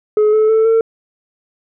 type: tone with pitch steps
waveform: sine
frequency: 424.8 / 433.5 / 442.3 / 451.4 Hz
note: G#4 / A4 / A4 / A4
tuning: +39 / -26 / +9 / +44 cents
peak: -6 dBFS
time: 0.17-0.81 s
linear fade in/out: 2 ms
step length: 160 ms
effects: tanh soft clip ceiling -8 dBFS